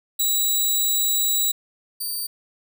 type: tone pair in turn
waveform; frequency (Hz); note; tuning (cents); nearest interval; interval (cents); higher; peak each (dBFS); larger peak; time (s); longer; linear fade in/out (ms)
10% pulse; 3895 / 4632; B7 / D8; -25 / -25; minor third; 300; second; -11 / -19; first; 0.19-1.52 / 2-2.27; first; 10
effects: none